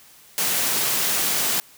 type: high-pass noise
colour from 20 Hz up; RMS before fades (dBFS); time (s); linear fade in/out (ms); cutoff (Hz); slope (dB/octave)
white; -22; 0.38-1.6; 0; 120; 24
effects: white hiss -50 dBFS RMS until 1.77 s